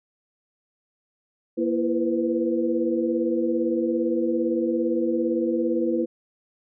sine tone cluster, 236.2 / 334.9 / 487.4 / 505 Hz, A#3 / E4 / B4 / B4, +23 / +27 / -23 / +39 cents, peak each -27 / -23 / -31 / -28 dBFS, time 1.57-6.06 s, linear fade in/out 20 ms, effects none

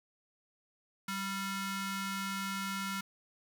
sawtooth ring-modulated tone, 784 Hz, G5, in tune, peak -28 dBFS, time 1.08-3.01 s, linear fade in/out 5 ms, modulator 590 Hz, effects none

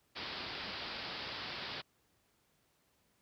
white low-pass noise, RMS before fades -43 dBFS, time 0.15-1.82 s, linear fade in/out 20 ms, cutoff 5000 Hz, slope 96 dB/octave, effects pink hiss -74 dBFS RMS until 3.21 s + high-pass 60 Hz 12 dB/octave

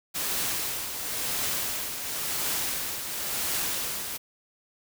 white noise with tremolo, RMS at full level -28 dBFS, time 0.14-4.18 s, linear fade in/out 20 ms, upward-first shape triangle, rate 0.95 Hz, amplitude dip 55%, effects none

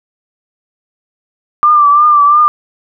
sine tone with vibrato, 1182 Hz, D6, 11 cents sharp, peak -4 dBFS, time 1.63-2.48 s, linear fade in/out 0 ms, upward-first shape triangle, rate 2.9 Hz, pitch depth 55 cents each way, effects none

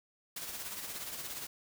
white noise with tremolo, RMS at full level -40 dBFS, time 0.36-1.47 s, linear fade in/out 5 ms, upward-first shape sine, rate 17 Hz, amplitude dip 45%, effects none

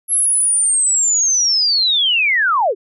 sine linear sweep, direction down, 11260 to 343.4 Hz, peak -12 dBFS, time 0.08-2.75 s, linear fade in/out 50 ms, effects none

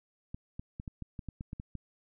clicks, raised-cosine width 5 ms, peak -27 dBFS, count 11, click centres 0.345 / 0.595 / 0.799 / 0.878 / 1.023 / 1.192 / 1.287 / 1.409 / 1.531 / 1.599 / 1.753 s, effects none

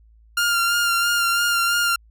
sawtooth tone with vibrato, 1396.9 Hz, F6, in tune, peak -14 dBFS, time 0.37-1.96 s, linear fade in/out 5 ms, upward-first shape sine, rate 3 Hz, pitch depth 23 cents each way, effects added 55 Hz sine -49 dBFS peak until 2.1 s

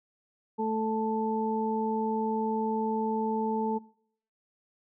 harmonic tone, 220 Hz, A3, in tune, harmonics 1 / 2 / 4, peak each -31 / -31 / -31 dBFS, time 0.58-3.79 s, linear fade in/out 20 ms, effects noise-tail reverb RT60 0.6 s tail -22 dB re dry

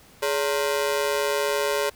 sawtooth ring-modulated tone, 493.9 Hz, B4, in tune, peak -15 dBFS, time 0.22-1.9 s, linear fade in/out 10 ms, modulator 74.3 Hz, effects pink hiss -52 dBFS RMS until 1.95 s

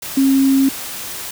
sine tone in noise, 270 Hz, C#4, 45 cents flat, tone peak -10 dBFS, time 0.17-0.69 s, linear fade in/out 5 ms, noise white, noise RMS -28 dBFS, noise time 0.02-1.31 s, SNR +15 dB, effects none

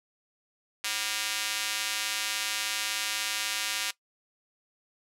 square tone with high-pass filter, 108.2 Hz, A2, 29 cents flat, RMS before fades -31 dBFS, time 0.84-3.91 s, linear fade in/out 5 ms, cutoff 2500 Hz, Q 0.75, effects noise-tail reverb RT60 0.1 s tail -19 dB re dry + low-pass 12000 Hz 12 dB/octave

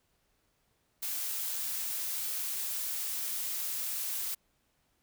blue noise, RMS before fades -35 dBFS, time 1.02-4.35 s, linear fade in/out 10 ms, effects pink hiss -74 dBFS RMS until 5.02 s

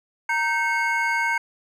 triangle tone cluster, 930 / 1551 / 2182 Hz, A#5 / G6 / C#7, -4 / -19 / -28 cents, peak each -23 dBFS, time 0.29-1.38 s, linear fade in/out 5 ms, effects none

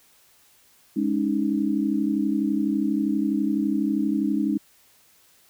sine chord, Ab suspended fourth, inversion none, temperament equal with one note detuned, 207.7 / 278.9 / 311.1 Hz, Ab3 / Db4 / Eb4, 0 / +11 / 0 cents, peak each -25 dBFS, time 0.96-4.58 s, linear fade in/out 10 ms, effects white hiss -58 dBFS RMS until 5.49 s

